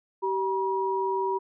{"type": "tone pair together", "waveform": "sine", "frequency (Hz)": [385.7, 960], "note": ["G4", "B5"], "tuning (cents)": [-28, -49], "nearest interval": "octave + major third", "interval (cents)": 1579, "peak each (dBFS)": [-27, -27], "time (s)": [0.22, 1.39], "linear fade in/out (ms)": 20, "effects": []}